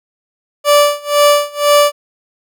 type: tone with tremolo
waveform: 30% pulse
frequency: 583 Hz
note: D5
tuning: 13 cents flat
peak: -3 dBFS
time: 0.64-1.92 s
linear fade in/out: 50 ms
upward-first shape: sine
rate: 2 Hz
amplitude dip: 95%
effects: none